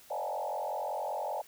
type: tone with frequency modulation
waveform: sine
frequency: 720 Hz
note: F#5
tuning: 47 cents flat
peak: -32 dBFS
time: 0.1-1.42 s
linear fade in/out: 10 ms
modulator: 45.2 Hz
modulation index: 3.9
effects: white hiss -57 dBFS RMS until 1.47 s